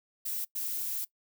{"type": "noise bursts at uneven times", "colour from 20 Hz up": "violet", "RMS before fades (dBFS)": -34, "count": 2, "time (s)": [[0.25, 0.45], [0.55, 1.05]], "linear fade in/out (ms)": 10, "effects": ["noise-tail reverb RT60 0.1 s tail -21 dB re dry"]}